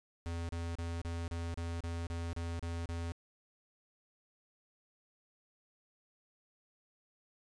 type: tone bursts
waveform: square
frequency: 84.4 Hz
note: E2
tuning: 41 cents sharp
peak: -37 dBFS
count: 11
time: 0.26-3.12 s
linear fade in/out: 0 ms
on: 230 ms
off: 33 ms
effects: resampled to 22050 Hz + 13-bit